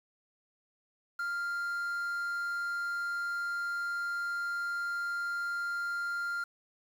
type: tone with quantisation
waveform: triangle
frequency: 1396.9 Hz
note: F6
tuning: in tune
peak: -30 dBFS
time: 1.19-6.44 s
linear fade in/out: 5 ms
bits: 9
effects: none